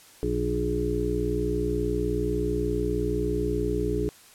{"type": "harmonic tone with a mistuned harmonic", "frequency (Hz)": 60, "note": "B1", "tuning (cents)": -49, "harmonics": [1, 2, 3, 5, 6, 7], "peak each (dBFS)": [-30, -34, -34, -31, -32, -28], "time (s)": [0.23, 4.09], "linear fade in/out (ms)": 0, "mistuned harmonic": 1, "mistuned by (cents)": -33, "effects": ["white hiss -52 dBFS RMS until 4.34 s", "low-pass 12000 Hz 12 dB/octave"]}